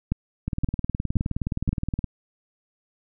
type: two click trains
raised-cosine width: 5 ms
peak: -10 / -13 dBFS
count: 4 / 31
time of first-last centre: 0.12-1.691 / 0.48-2.042 s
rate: 1.91 / 19.2 Hz
effects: none